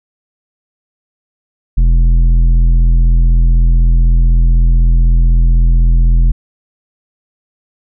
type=tone with tanh clipping; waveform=triangle; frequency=42 Hz; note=E1; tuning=33 cents sharp; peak=-7 dBFS; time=1.77-6.32 s; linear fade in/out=10 ms; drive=13 dB; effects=none